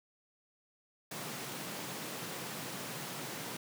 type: high-pass noise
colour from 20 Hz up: pink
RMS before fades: -42 dBFS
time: 1.11-3.57 s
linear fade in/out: 5 ms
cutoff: 120 Hz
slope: 48 dB/octave
effects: none